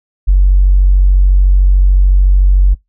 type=tone with tanh clipping; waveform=triangle; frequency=46.85 Hz; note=F#1; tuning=22 cents sharp; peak=-4 dBFS; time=0.27-2.75 s; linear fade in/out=20 ms; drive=4 dB; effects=noise-tail reverb RT60 0.2 s tail -26 dB re dry